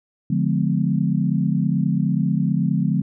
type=chord; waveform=sine; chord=D diminished seventh; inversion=none; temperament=just; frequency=146.83 / 176.2 / 211.4 / 253.7 Hz; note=D3 / F3 / Ab3 / Cb4; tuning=0 / +16 / +31 / +47 cents; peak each=-22 / -21 / -23 / -26 dBFS; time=0.3-3.02 s; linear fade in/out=5 ms; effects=none